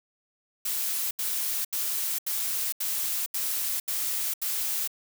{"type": "noise bursts", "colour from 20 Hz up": "blue", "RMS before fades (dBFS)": -29, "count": 8, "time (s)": [0.65, 4.876], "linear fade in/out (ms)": 5, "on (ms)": 460, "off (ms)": 78, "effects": []}